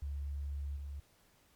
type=tone with level steps; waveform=sine; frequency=70.9 Hz; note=C#2; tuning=40 cents sharp; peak=-36 / -40 dBFS; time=0.02-1 s; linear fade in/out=5 ms; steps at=0.76 s; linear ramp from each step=10 ms; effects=pink hiss -68 dBFS RMS until 1.55 s + MP3 96 kbps